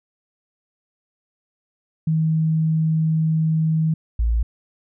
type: tone pair in turn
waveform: sine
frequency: 159.1 / 56.99 Hz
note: D#3 / A#1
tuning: +39 / -38 cents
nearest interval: octave + tritone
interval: 1777 cents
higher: first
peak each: -16 dBFS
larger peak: neither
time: 2.07-3.94 / 4.19-4.43 s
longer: first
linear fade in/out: 5 ms
effects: none